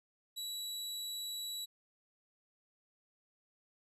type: tone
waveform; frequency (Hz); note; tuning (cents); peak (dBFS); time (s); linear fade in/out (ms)
sawtooth; 3919; B7; -14; -36; 0.36-1.66; 20
effects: resampled to 32000 Hz